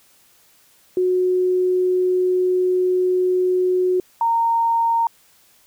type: tone pair in turn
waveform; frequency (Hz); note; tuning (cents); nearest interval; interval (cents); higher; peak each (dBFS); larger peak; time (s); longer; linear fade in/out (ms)
sine; 366 / 922.3; F#4 / A#5; -19 / -19; octave + major third; 1600; second; -15; neither; 0.97-4 / 4.21-5.07; first; 2
effects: white hiss -55 dBFS RMS until 5.66 s